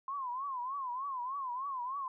sine tone with vibrato, 1046.5 Hz, C6, in tune, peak -35 dBFS, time 0.08-2.08 s, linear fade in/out 2 ms, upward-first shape triangle, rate 3.3 Hz, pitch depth 170 cents each way, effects none

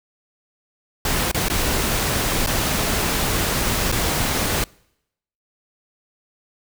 pink noise with dropouts, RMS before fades -21 dBFS, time 1.05-4.64 s, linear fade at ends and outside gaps 2 ms, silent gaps 1.315-1.345 / 1.485-1.499 / 2.463-2.471 / 3.917-3.923 s, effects noise-tail reverb RT60 0.8 s tail -26 dB re dry

